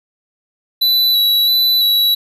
square tone with vibrato, 3951 Hz, B7, in tune, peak -11 dBFS, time 0.81-2.15 s, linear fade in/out 10 ms, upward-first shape square, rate 1.5 Hz, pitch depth 15 cents each way, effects none

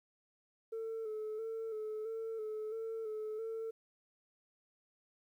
sine tone with vibrato, 440 Hz, A4, in tune, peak -36 dBFS, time 0.72-3.71 s, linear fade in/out 10 ms, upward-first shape square, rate 1.5 Hz, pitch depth 35 cents each way, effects tanh soft clip ceiling -36 dBFS + 12-bit

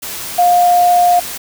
sine tone in noise, 708 Hz, F5, 23 cents sharp, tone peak -7 dBFS, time 0.38-1.2 s, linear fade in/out 10 ms, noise white, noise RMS -25 dBFS, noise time 0.02-1.38 s, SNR +15 dB, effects none

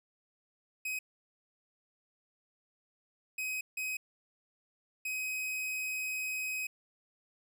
45% pulse tone bursts at uneven times, 2525 Hz, D#7, 25 cents sharp, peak -34 dBFS, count 4, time 0.85-0.99 / 3.38-3.61 / 3.77-3.97 / 5.05-6.67 s, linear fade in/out 5 ms, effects none

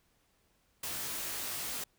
white noise with comb filter, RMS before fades -38 dBFS, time 0.83-1.84 s, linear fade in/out 5 ms, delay 18 ms, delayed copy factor -0.75, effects pink hiss -72 dBFS RMS until 1.98 s

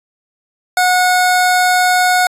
25% pulse tone, 729 Hz, F#5, 26 cents flat, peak -6 dBFS, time 0.77-2.27 s, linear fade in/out 2 ms, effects resampled to 32000 Hz

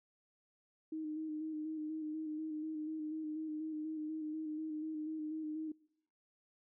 sine tone with vibrato, 310.7 Hz, D#4, 2 cents flat, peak -38 dBFS, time 0.92-5.72 s, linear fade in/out 5 ms, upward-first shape square, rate 4.1 Hz, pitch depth 25 cents each way, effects noise-tail reverb RT60 0.9 s tail -26 dB re dry

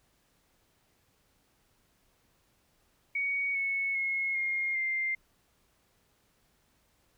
sine tone with pitch steps, 2240 / 2204 / 2169 / 2134 / 2100 Hz, C#7 / C#7 / C#7 / C7 / C7, +18 / -11 / -38 / +34 / +6 cents, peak -28 dBFS, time 3.15-5.15 s, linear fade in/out 5 ms, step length 400 ms, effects pink hiss -70 dBFS RMS until 7.17 s

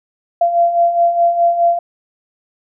sine beating tone pair, 683 / 687.8 Hz, F5 / F5, -39 / -27 cents, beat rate 4.8 Hz, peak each -18 / -11 dBFS, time 0.41-1.79 s, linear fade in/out 5 ms, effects none

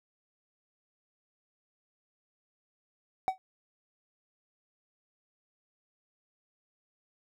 triangle tone with exponential decay, 756 Hz, F#5, 37 cents sharp, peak -19 dBFS, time 3.28-3.38 s, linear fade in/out 0 ms, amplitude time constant 20 ms, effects none

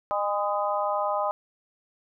harmonic tone with a mistuned harmonic, 203.6 Hz, G#3, 34 cents flat, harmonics 3 / 4 / 5 / 6, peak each -28 / -29 / -30 / -31 dBFS, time 0.11-1.31 s, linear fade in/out 0 ms, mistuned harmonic 6, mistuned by +36 cents, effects none

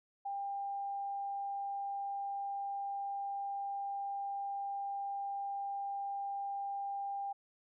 sine tone, 797 Hz, G5, 28 cents sharp, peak -36 dBFS, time 0.25-7.33 s, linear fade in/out 10 ms, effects none

